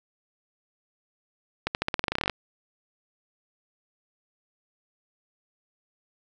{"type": "accelerating click train", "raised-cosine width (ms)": 0.3, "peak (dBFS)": -9, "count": 16, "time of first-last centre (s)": [1.67, 2.297], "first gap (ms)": 79, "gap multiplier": 0.9, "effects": []}